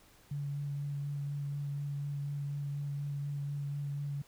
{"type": "tone with vibrato", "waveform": "sine", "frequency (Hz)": 142.8, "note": "D3", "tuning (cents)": -48, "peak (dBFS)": -34, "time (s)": [0.31, 4.22], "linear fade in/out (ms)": 5, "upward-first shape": "sine", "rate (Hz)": 4.1, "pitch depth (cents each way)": 13, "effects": ["pink hiss -62 dBFS RMS until 4.27 s"]}